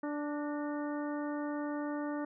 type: harmonic tone with a mistuned harmonic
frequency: 293.7 Hz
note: D4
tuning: in tune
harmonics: 1 / 2 / 3 / 4 / 5 / 6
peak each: -35 / -41 / -45 / -47 / -49 / -51 dBFS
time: 0.03-2.25 s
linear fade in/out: 5 ms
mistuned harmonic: 6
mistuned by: +58 cents
effects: none

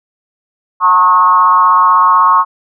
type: tone with frequency modulation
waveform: sine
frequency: 1088 Hz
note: C#6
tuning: 33 cents flat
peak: -5 dBFS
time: 0.8-2.45 s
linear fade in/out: 50 ms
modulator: 180 Hz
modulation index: 0.83
effects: none

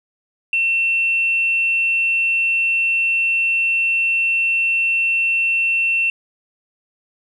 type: tone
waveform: sine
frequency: 2700 Hz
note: E7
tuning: 41 cents sharp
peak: -14 dBFS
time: 0.53-6.1 s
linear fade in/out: 2 ms
effects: tanh soft clip ceiling -10 dBFS + 9-bit

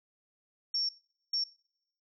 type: tone bursts at uneven times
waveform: sine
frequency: 5480 Hz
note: F8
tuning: 34 cents flat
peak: -28 dBFS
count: 2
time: 0.74-0.89 / 1.33-1.44 s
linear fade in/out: 5 ms
effects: noise-tail reverb RT60 0.8 s tail -26 dB re dry

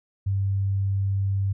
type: tone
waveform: sine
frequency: 98 Hz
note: G2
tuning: in tune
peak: -21 dBFS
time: 0.26-1.53 s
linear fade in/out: 10 ms
effects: none

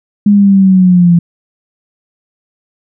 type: linear sweep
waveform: sine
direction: down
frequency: 206.9 to 169.4 Hz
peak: -3 dBFS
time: 0.26-1.19 s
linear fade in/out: 5 ms
effects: none

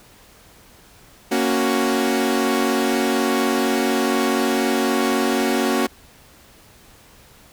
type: chord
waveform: sawtooth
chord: F# major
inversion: first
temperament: equal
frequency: 233.1 / 277.2 / 370 Hz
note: A#3 / C#4 / F#4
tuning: 0 / 0 / 0 cents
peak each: -18 dBFS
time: 1.31-5.87 s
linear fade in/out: 10 ms
effects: pink hiss -49 dBFS RMS until 7.52 s

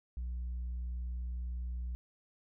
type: tone with tanh clipping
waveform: sine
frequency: 60.9 Hz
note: B1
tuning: 24 cents flat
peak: -36 dBFS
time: 0.17-1.95 s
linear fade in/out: 0 ms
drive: 1 dB
effects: none

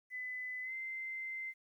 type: tone with pitch glide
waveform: sine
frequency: 2008 to 2076 Hz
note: B6 to C7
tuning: +28 to -14 cents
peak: -39 dBFS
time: 0.1-1.54 s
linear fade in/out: 50 ms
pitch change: +58 cents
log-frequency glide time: 0.62-0.73 s
effects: 12-bit

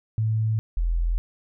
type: tone pair in turn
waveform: sine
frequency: 110 / 42.22 Hz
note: A2 / E1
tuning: 0 / +42 cents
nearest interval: octave + perfect fourth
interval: 1658 cents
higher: first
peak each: -20 dBFS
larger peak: neither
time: 0.18-0.59 / 0.77-1.18 s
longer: neither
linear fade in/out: 0 ms
effects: none

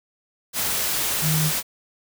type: tone in noise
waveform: sine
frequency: 155.56 Hz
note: D#3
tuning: in tune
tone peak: -20 dBFS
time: 1.21-1.52 s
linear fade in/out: 50 ms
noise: white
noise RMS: -24 dBFS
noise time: 0.53-1.63 s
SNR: +1 dB
effects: none

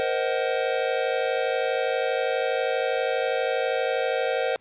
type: chord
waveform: square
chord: C half-diminished seventh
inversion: third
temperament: just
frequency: 470.9 / 523.3 / 627.9 / 753.5 Hz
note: Bb4 / C5 / Eb5 / Gb5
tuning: +18 / 0 / +16 / +31 cents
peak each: -29 / -27 / -31 / -31 dBFS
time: 0-4.56 s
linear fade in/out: 0 ms
effects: pink hiss -61 dBFS RMS until 4.6 s + resampled to 8000 Hz

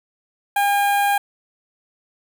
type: tone with notch filter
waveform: sawtooth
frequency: 808 Hz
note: G#5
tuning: 48 cents flat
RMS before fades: -18 dBFS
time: 0.56-1.18 s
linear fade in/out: 5 ms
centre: 5300 Hz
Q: 0.61
effects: 8-bit

